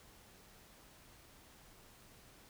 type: silence
effects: pink hiss -61 dBFS RMS until 2.49 s